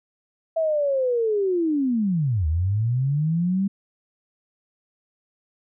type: linear two-way sweep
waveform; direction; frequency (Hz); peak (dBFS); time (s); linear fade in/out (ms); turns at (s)
sine; down then up; 659.3 to 74.6 to 199.9; -19; 0.56-3.68; 10; 2.47
effects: none